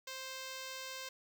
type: tone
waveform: 5% pulse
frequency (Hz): 525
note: C5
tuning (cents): +6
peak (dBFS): -31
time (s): 0.07-1.09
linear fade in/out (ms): 5
effects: none